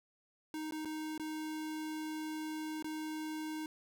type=tone with dropouts; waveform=square; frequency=311.1 Hz; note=D#4; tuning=in tune; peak=-39 dBFS; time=0.54-3.66 s; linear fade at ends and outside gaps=1 ms; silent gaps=0.71-0.722 / 0.849-0.855 / 1.178-1.197 / 2.825-2.844 s; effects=none